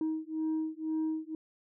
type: beating tone pair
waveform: sine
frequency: 314.8 / 316.8 Hz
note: D#4 / D#4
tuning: +20 / +31 cents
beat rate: 2 Hz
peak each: -32 / -32 dBFS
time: 0.01-1.35 s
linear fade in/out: 2 ms
effects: tanh soft clip ceiling -27 dBFS